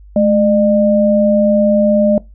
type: tone pair together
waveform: sine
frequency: 213.5 / 604 Hz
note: G#3 / D5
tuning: +48 / +48 cents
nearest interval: octave + tritone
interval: 1800 cents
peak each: -11 dBFS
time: 0.16-2.18 s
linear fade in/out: 2 ms
effects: noise-tail reverb RT60 0.2 s tail -21 dB re dry + added 50 Hz sine -36 dBFS peak until 2.34 s